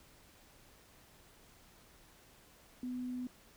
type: tone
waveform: sine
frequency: 250 Hz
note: B3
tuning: 21 cents sharp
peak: -37 dBFS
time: 2.83-3.27 s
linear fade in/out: 2 ms
effects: pink hiss -62 dBFS RMS until 3.56 s